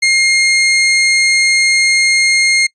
sawtooth tone, 2131 Hz, C7, 31 cents sharp, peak -5 dBFS, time 0.02-2.67 s, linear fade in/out 10 ms, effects noise-tail reverb RT60 0.1 s tail -26 dB re dry + resampled to 22050 Hz

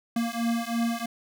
square beating tone pair, 231.1 / 234.1 Hz, A#3 / A#3, -15 / +8 cents, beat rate 3 Hz, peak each -29 dBFS, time 0.16-1.06 s, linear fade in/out 5 ms, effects none

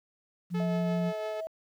sine tone, 175.1 Hz, F3, 5 cents sharp, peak -27 dBFS, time 0.5-1.13 s, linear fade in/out 50 ms
sawtooth tone with tremolo, 432 Hz, A4, 32 cents flat, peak -31 dBFS, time 0.54-1.41 s, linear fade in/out 10 ms, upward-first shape triangle, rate 5.9 Hz, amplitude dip 40%
sine tone with vibrato, 643 Hz, E5, 43 cents flat, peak -33 dBFS, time 0.6-1.47 s, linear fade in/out 0 ms, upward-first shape sine, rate 6.2 Hz, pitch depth 9 cents each way
effects low-pass 4000 Hz 12 dB/octave + 10-bit

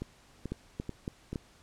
two click trains, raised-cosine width 3 ms, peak -21 / -23 dBFS, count 4 / 4, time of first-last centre 0.52-1.358 / 0.02-1.33 s, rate 3.58 / 2.29 Hz, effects pink hiss -60 dBFS RMS until 1.62 s + low-pass 9000 Hz 12 dB/octave

